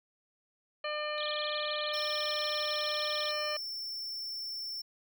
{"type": "harmonic tone", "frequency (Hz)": 600, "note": "D5", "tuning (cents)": 37, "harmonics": [1, 2, 3, 4, 5, 7], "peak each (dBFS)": [-36, -39, -41, -42, -43, -44], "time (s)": [0.84, 3.57], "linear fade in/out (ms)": 5}
{"type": "tone with vibrato", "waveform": "sine", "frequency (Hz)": 3661, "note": "A#7", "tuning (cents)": -32, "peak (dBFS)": -37, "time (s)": [1.18, 3.31], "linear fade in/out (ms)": 0, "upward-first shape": "sine", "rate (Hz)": 19, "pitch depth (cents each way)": 250}
{"type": "tone", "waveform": "square", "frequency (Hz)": 5390, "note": "E8", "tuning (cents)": 38, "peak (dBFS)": -37, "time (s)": [1.93, 4.82], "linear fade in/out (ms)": 10}
{"effects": []}